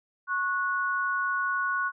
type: tone pair together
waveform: sine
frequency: 1099 / 1467 Hz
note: C#6 / F#6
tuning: -15 / -15 cents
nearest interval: perfect fourth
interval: 500 cents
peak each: -29 / -27 dBFS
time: 0.27-1.92 s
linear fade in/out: 50 ms
effects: none